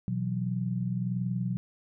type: chord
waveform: sine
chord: B suspended fourth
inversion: none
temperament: equal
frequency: 123.47 / 164.81 / 185 Hz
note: B2 / E3 / F#3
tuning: 0 / 0 / 0 cents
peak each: -31 / -36 / -31 dBFS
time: 0.08-1.57 s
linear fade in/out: 0 ms
effects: none